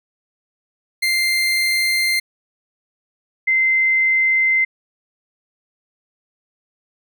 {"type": "tone pair in turn", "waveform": ["30% pulse", "sine"], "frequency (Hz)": [2093, 2074], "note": ["C7", "C7"], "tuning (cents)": [0, -16], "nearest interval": "unison", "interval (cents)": 16, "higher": "first", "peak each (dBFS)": -13, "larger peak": "neither", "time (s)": [[1.02, 2.2], [3.47, 4.65]], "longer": "neither", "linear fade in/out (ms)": 10, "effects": []}